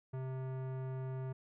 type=tone with tanh clipping; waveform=sine; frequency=130.81 Hz; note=C3; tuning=in tune; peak=-40 dBFS; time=0.13-1.33 s; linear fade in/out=10 ms; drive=18 dB; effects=none